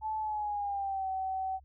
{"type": "tone with pitch glide", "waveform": "sine", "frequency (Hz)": [869, 760.9], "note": ["A5", "F#5"], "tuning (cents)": [-22, 48], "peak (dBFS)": -31, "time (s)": [0.01, 1.6], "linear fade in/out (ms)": 50, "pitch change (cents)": -230, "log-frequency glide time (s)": [0.19, 1.08], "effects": ["added 68 Hz sine -55 dBFS peak until 1.64 s"]}